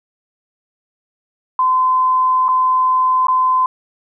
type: tone with dropouts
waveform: sine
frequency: 1026 Hz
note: C6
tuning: 34 cents flat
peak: -11 dBFS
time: 1.59-3.66 s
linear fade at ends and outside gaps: 2 ms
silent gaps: 2.483-2.488 / 3.27-3.283 s
effects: none